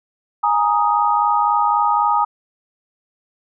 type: chord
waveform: sine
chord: Ab suspended second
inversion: none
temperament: just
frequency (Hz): 830.6 / 934.4 / 1245.9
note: Ab5 / Bb5 / Eb6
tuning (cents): 0 / +4 / +2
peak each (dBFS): -18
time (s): 0.43-2.25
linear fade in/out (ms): 10
effects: none